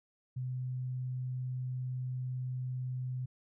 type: tone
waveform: sine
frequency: 127.3 Hz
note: C3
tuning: 47 cents flat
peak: -34 dBFS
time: 0.36-3.26 s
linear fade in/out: 10 ms
effects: none